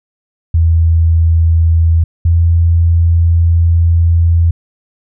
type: tone pair in turn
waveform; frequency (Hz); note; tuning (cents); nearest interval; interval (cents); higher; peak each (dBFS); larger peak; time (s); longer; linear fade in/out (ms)
sine; 82.3 / 84.08; E2 / E2; -2 / +35; unison; 37; second; -6; neither; 0.54-2.04 / 2.25-4.51; second; 5
effects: none